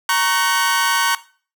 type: chord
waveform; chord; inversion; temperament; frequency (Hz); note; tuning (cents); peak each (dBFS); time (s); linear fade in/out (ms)
sawtooth; F# major; first; equal with one note detuned; 932.3 / 1108.7 / 1519; A#5 / C#6 / F#6; 0 / 0 / +45; -16; 0.09-1.15; 2
effects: noise-tail reverb RT60 0.4 s tail -17 dB re dry